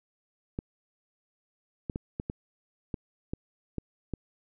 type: clicks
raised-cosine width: 3 ms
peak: -19 dBFS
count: 9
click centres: 0.589 / 1.898 / 1.959 / 2.199 / 2.299 / 2.942 / 3.335 / 3.783 / 4.137 s
effects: none